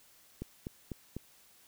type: click train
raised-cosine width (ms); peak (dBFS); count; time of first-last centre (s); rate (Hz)
3; -25; 4; 0.42-1.166; 4.02
effects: white hiss -62 dBFS RMS until 1.67 s